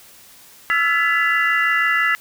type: tone cluster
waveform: sine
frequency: 1323 / 1389 / 1716 / 1994 / 2778 Hz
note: E6 / F6 / A6 / B6 / F7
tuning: +6 / -10 / -44 / +16 / -10 cents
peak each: -21 / -27 / -20 / -18 / -27 dBFS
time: 0.7-2.15 s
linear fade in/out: 0 ms
effects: tanh soft clip ceiling -4 dBFS + white hiss -46 dBFS RMS until 2.2 s